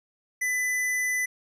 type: tone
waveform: square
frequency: 2000 Hz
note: B6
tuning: 21 cents sharp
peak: -25 dBFS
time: 0.41-1.26 s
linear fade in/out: 10 ms
effects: resampled to 32000 Hz